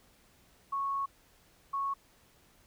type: tone bursts at uneven times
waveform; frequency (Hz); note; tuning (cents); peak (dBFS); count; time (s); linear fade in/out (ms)
sine; 1104; C#6; -7; -30; 2; 0.72-1.06 / 1.73-1.94; 10
effects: pink hiss -64 dBFS RMS until 2.66 s